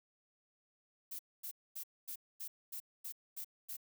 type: noise bursts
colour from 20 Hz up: violet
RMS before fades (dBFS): -44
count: 9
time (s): 1.11-3.768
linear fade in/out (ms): 10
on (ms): 82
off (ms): 240
effects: none